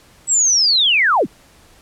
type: linear sweep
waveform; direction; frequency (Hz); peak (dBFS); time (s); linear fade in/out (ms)
sine; down; 7902 to 87.31; -11; 0.27-1.27; 50
effects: pink hiss -49 dBFS RMS until 1.81 s + low-pass 12000 Hz 12 dB/octave